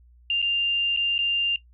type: tone with dropouts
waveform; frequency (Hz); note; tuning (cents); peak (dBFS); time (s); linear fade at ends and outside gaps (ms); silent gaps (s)
sine; 2794; F7; 0; -20; 0.3-1.56; 2; 0.418-0.425 / 0.964-0.972 / 1.181-1.189
effects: noise-tail reverb RT60 0.1 s tail -17 dB re dry + added 60 Hz sine -51 dBFS peak until 1.73 s